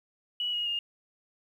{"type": "tone with pitch steps", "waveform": "sine", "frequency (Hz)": [2934, 2882, 2831], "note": ["F#7", "F#7", "F7"], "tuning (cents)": [-15, -46, 23], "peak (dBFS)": -28, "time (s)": [0.4, 0.79], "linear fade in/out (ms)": 2, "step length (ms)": 130, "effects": ["10-bit"]}